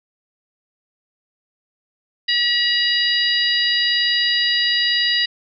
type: harmonic tone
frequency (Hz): 961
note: B5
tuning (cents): -48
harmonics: 2 / 3 / 4 / 5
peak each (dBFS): -21 / -21 / -21 / -21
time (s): 2.28-5.26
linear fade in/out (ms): 10
effects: none